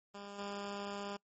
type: tone with level steps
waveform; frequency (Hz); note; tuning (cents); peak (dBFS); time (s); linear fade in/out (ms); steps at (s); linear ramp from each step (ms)
10% pulse; 201.5; G3; +48; -38 / -32; 0.14-1.17; 10; 0.38; 10
effects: noise-tail reverb RT60 0.1 s tail -23 dB re dry + MP3 32 kbps